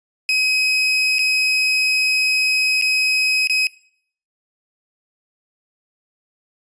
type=tone with dropouts; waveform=30% pulse; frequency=2535 Hz; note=D#7; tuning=32 cents sharp; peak=-12 dBFS; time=0.29-3.67 s; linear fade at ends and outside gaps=1 ms; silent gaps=1.185-1.191 / 2.814-2.822 / 3.473-3.497 s; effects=noise-tail reverb RT60 0.6 s tail -21 dB re dry + resampled to 22050 Hz